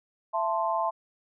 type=chord; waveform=sine; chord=A minor; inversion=second; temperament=equal with one note detuned; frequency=668.8 / 880 / 1046.5 Hz; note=E5 / A5 / C6; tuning=+25 / 0 / 0 cents; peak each=-29 dBFS; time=0.33-0.91 s; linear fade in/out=20 ms; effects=none